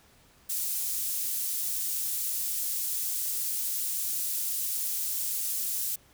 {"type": "high-pass noise", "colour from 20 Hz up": "pink", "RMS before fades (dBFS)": -31, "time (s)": [0.49, 5.96], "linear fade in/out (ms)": 10, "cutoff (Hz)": 9700, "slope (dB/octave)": 12, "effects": ["pink hiss -60 dBFS RMS until 6.13 s"]}